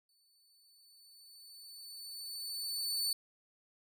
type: tone with exponential growth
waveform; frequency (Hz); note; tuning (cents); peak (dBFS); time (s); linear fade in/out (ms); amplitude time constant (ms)
sawtooth; 4493; C#8; +23; -28; 0.09-3.13; 2; 660
effects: none